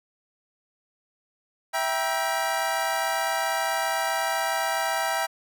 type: chord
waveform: 25% pulse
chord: E diminished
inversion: none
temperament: equal with one note detuned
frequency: 659.3 / 784 / 955.2 Hz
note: E5 / G5 / Bb5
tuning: 0 / 0 / +42 cents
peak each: -25 / -24 / -26 dBFS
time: 1.73-5.27 s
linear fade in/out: 20 ms
effects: none